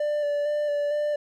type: tone with vibrato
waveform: triangle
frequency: 587.3 Hz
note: D5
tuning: in tune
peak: -21 dBFS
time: 0-1.16 s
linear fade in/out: 5 ms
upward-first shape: square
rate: 2.2 Hz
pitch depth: 17 cents each way
effects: none